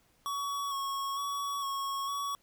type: tone with vibrato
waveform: square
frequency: 1113 Hz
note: C#6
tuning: 7 cents sharp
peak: -33 dBFS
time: 0.26-2.35 s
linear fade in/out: 0 ms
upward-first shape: square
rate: 1.1 Hz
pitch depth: 21 cents each way
effects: pink hiss -68 dBFS RMS until 2.42 s